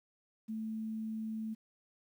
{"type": "tone with quantisation", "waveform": "sine", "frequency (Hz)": 220, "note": "A3", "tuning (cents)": 0, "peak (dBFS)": -36, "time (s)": [0.48, 1.55], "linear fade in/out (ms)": 20, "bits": 11, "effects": []}